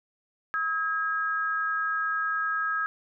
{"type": "tone pair together", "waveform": "sine", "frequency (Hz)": [1282, 1631.3], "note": ["E6", "G#6"], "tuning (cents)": [-49, -31], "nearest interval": "major third", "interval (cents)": 418, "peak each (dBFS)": -28, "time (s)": [0.54, 2.86], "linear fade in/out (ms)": 0, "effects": []}